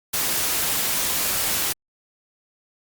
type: noise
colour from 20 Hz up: white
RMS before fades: -23 dBFS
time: 0.13-1.73 s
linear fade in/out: 10 ms
effects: Opus 48 kbps